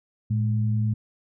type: tone pair together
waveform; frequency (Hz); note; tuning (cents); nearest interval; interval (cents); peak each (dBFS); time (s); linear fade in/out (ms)
sine; 111.24 / 210; A2 / G#3; +19 / +19; major seventh; 1100; -21 / -29; 0.3-0.94; 10
effects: none